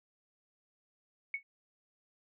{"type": "tone with exponential decay", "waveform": "sine", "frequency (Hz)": 2217, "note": "C#7", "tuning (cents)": 0, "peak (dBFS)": -29, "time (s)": [1.34, 1.43], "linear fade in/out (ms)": 2, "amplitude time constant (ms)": 19, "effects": []}